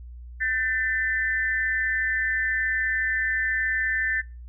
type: tone with amplitude modulation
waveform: sine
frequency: 1783 Hz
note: A6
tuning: 22 cents sharp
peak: -18 dBFS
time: 0.4-4.22 s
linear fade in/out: 20 ms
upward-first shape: sine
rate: 239 Hz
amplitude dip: 90%
effects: noise-tail reverb RT60 0.3 s tail -26 dB re dry + added 60 Hz sine -38 dBFS peak until 4.48 s